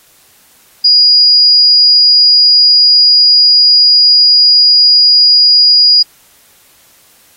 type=tone; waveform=sine; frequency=4884 Hz; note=D#8; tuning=33 cents flat; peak=-3 dBFS; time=0.84-6.03 s; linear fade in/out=10 ms; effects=white hiss -46 dBFS RMS until 7.36 s + AAC 48 kbps